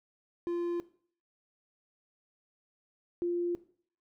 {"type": "tone pair in turn", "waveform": ["triangle", "sine"], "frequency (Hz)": [345.9, 348.3], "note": ["F4", "F4"], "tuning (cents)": [-17, -5], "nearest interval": "unison", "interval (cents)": 12, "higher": "second", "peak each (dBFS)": -28, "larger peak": "neither", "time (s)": [[0.47, 0.8], [3.22, 3.55]], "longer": "neither", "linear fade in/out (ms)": 0, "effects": ["noise-tail reverb RT60 0.5 s tail -17 dB re dry"]}